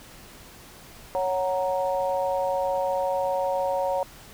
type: chord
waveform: sine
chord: F# major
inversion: second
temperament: equal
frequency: 554.4 / 740 / 932.3 Hz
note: C#5 / F#5 / A#5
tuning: 0 / 0 / 0 cents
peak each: -25 / -29 / -29 dBFS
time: 1.15-4.03 s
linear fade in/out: 0 ms
effects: pink hiss -47 dBFS RMS until 4.33 s